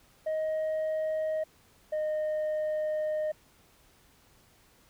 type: tone pair in turn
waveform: sine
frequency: 627 / 615.2 Hz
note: D#5 / D#5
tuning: +13 / -20 cents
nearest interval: unison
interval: 33 cents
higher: first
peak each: -25 dBFS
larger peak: neither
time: 0.26-1.44 / 1.92-3.32 s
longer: second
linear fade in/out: 10 ms
effects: tanh soft clip ceiling -27 dBFS + pink hiss -62 dBFS RMS until 4.89 s